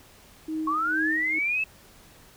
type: tone with tremolo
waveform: sine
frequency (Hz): 314.8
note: D#4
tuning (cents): +20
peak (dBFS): -26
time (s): 0.48-1.39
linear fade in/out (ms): 5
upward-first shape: sine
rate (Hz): 2.2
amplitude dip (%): 80
type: linear sweep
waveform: sine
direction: up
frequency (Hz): 1085 to 2637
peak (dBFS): -23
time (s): 0.67-1.64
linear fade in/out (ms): 5
effects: pink hiss -53 dBFS RMS until 2.36 s